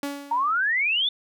sawtooth tone with exponential decay, 283.2 Hz, C#4, 37 cents sharp, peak -22 dBFS, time 0.03-0.68 s, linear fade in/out 2 ms, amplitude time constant 140 ms
sine exponential sweep, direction up, 900 to 3586 Hz, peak -20 dBFS, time 0.31-1.09 s, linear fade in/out 5 ms
effects none

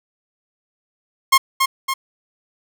sawtooth tone with echo, 1071 Hz, C6, 40 cents sharp, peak -5 dBFS, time 1.32-1.38 s, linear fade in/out 10 ms, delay 280 ms, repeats 2, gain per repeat -5 dB, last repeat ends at 1.94 s, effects none

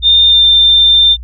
sine tone with pitch glide, 3621 to 3588 Hz, A7 to A7, +49 to +33 cents, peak -4 dBFS, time 0.02-1.17 s, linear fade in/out 50 ms, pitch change -16 cents, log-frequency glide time 0.26-0.44 s, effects added 60 Hz sine -24 dBFS peak until 1.23 s

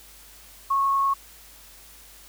sine tone with frequency modulation, 1098 Hz, C#6, 17 cents flat, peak -19 dBFS, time 0.7-1.14 s, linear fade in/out 10 ms, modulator 30.2 Hz, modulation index 0.35, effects added 50 Hz sine -54 dBFS peak until 2.28 s + white hiss -49 dBFS RMS until 2.28 s

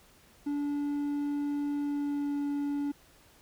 triangle tone with pitch glide, 288.8 to 286.6 Hz, D4 to D4, -29 to -42 cents, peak -27 dBFS, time 0.46-2.92 s, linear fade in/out 10 ms, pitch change -13 cents, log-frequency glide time 1.79-2.41 s, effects pink hiss -60 dBFS RMS until 3.41 s

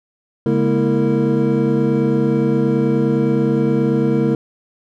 triangle tone cluster, 140.6 / 208.5 / 238 / 328.1 / 459.8 Hz, C#3 / G#3 / A#3 / E4 / A#4, +25 / +7 / +36 / -8 / -24 cents, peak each -18 dBFS, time 0.46-4.35 s, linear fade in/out 2 ms, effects none

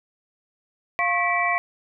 sine tone cluster, 701 / 1088 / 1956 / 2313 Hz, F5 / C#6 / B6 / D7, +6 / -33 / -17 / -27 cents, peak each -25 dBFS, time 0.99-1.58 s, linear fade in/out 0 ms, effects none

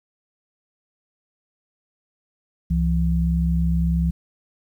sine tone pair together, 66.8 / 168.33 Hz, C2 / E3, +36 / +37 cents, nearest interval octave + major third, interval 1601 cents, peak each -20 dBFS, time 2.7-4.11 s, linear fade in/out 10 ms, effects 9-bit

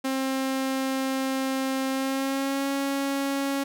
sawtooth tone with pitch glide, 265.8 to 276.1 Hz, C4 to C#4, +27 to -7 cents, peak -21 dBFS, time 0.04-3.64 s, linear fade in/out 10 ms, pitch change +66 cents, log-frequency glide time 1.9-2.7 s, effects none

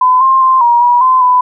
sine tone with pitch steps, 1012 / 1058 / 1045 / 950 / 968 / 1029 / 999 Hz, B5 / C6 / C6 / A#5 / B5 / C6 / B5, +42 / +19 / -2 / +33 / -35 / -29 / +20 cents, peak -5 dBFS, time 0.01-1.41 s, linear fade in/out 5 ms, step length 200 ms, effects none

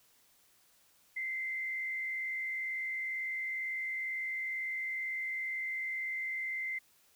sine tone with frequency modulation, 2074 Hz, C7, 16 cents flat, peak -34 dBFS, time 1.16-6.79 s, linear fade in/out 10 ms, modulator 57.9 Hz, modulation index 0.67, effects white hiss -67 dBFS RMS until 7.15 s

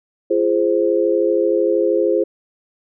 sine chord, F minor, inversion none, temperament equal with one note detuned, 342.4 / 415.3 / 523.3 Hz, F4 / Ab4 / C5, -34 / 0 / 0 cents, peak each -18 dBFS, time 0.3-2.24 s, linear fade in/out 10 ms, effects none

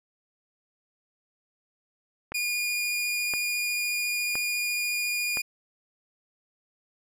click train, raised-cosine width 0.5 ms, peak -19 dBFS, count 4, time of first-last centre 2.32-5.372 s, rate 0.983 Hz
sawtooth tone with vibrato, 2434 Hz, D#7, 39 cents flat, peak -23 dBFS, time 2.34-5.42 s, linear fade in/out 10 ms, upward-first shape sine, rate 14 Hz, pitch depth 9 cents each way
effects none

